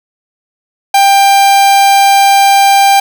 45% pulse tone, 792 Hz, G5, 18 cents sharp, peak -4 dBFS, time 0.94-3 s, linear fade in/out 5 ms, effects none

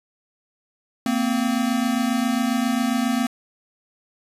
square tone pair together, 229.8 / 257.2 Hz, A#3 / C4, -25 / -30 cents, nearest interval major second, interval 195 cents, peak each -23 dBFS, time 1.06-3.27 s, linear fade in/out 2 ms, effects resampled to 32000 Hz

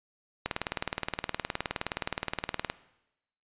click train, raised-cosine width 0.3 ms, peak -13 dBFS, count 44, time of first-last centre 0.46-2.7 s, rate 19.2 Hz, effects noise-tail reverb RT60 0.9 s tail -18 dB re dry + resampled to 8000 Hz

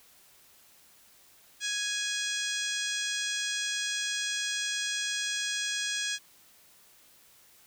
harmonic tone, 831 Hz, G#5, 1 cent sharp, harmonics 2 / 3 / 4 / 5 / 6 / 7 / 8 / 9 / 10, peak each -35 / -39 / -35 / -41 / -40 / -39 / -40 / -43 / -43 dBFS, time 1.6-6.19 s, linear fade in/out 50 ms, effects white hiss -59 dBFS RMS until 7.66 s

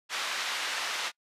pink band-pass noise, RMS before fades -33 dBFS, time 0.09-1.12 s, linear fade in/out 50 ms, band 1200 to 5100 Hz, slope 12 dB/octave, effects noise-tail reverb RT60 0.1 s tail -26 dB re dry + resampled to 32000 Hz

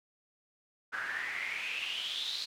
pink noise with band-pass filter sweep, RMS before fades -37 dBFS, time 0.92-2.46 s, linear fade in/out 20 ms, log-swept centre 1500 to 4200 Hz, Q 7.4, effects none

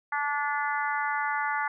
harmonic tone, 290 Hz, D4, 22 cents flat, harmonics 3 / 4 / 5 / 6 / 7, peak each -30 / -33 / -32 / -34 / -36 dBFS, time 0.12-1.68 s, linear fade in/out 5 ms, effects none

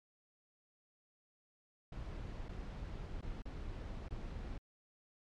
brown noise with dropouts, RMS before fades -44 dBFS, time 1.92-4.58 s, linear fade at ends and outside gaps 5 ms, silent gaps 2.485-2.49 / 3.212-3.225 / 3.421-3.454 / 4.085-4.106 s, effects low-pass 5000 Hz 12 dB/octave + MP3 96 kbps

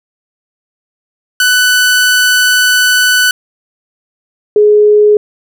sawtooth / sine tone pair in turn, 1494 / 419.2 Hz, F#6 / G#4, +16 / +16 cents, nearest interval octave + minor seventh, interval 2200 cents, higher first, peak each -3 dBFS, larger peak neither, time 1.4-3.31 / 4.56-5.17 s, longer first, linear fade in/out 2 ms, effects none

